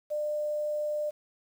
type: tone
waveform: sine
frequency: 599 Hz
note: D5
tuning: 34 cents sharp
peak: -28 dBFS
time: 0.1-1.11 s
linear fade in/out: 20 ms
effects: 9-bit